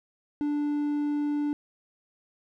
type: tone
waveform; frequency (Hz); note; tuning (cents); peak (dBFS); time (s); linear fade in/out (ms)
triangle; 293.3; D4; -2; -23; 0.41-1.53; 0
effects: none